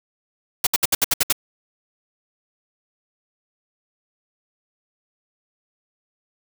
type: noise bursts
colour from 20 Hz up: white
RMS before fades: -17 dBFS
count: 8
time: 0.64-1.326 s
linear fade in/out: 5 ms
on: 28 ms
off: 66 ms
effects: none